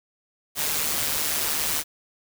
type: noise with amplitude modulation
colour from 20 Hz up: white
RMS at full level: -23 dBFS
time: 0.55-1.84 s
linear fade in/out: 50 ms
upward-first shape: sine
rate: 151 Hz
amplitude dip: 55%
effects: none